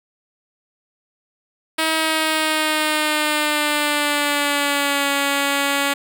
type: tone with pitch glide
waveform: 5% pulse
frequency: 319 to 280.9 Hz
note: D#4 to C#4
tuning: +43 to +23 cents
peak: -6 dBFS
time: 1.78-5.94 s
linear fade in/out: 10 ms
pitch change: -220 cents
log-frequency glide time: 1.96-5.1 s
effects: none